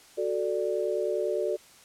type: chord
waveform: sine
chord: D major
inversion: first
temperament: equal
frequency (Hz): 370 / 440 / 587.3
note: F#4 / A4 / D5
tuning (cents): 0 / 0 / 0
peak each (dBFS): -30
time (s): 0.17-1.57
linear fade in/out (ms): 20
effects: white hiss -54 dBFS RMS until 1.84 s + low-pass 10000 Hz 12 dB/octave